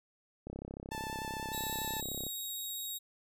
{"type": "click train", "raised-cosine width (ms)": 2, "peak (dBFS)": -29, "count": 61, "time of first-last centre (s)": [0.47, 2.266], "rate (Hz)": 33.4}
{"type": "tone with vibrato", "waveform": "sawtooth", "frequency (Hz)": 880, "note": "A5", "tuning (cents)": 0, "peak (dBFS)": -35, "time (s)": [0.91, 2.01], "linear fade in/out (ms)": 10, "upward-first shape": "sine", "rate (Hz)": 10, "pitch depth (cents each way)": 13}
{"type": "tone with pitch glide", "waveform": "10% pulse", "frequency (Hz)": [3838, 3781], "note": ["A#7", "A#7"], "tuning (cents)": [50, 24], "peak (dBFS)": -31, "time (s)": [1.52, 2.99], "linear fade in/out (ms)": 20, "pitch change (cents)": -26, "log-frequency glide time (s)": [1.81, 2.28]}
{"effects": []}